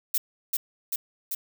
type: noise with echo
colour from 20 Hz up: violet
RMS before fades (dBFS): -24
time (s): 0.14-0.18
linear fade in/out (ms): 5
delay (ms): 390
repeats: 3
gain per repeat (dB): -2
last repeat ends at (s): 1.35
effects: none